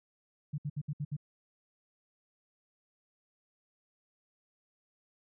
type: tone bursts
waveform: sine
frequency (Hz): 146.83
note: D3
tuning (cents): 0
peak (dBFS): -32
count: 6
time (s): 0.53-1.167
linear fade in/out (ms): 10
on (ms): 52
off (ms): 65
effects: none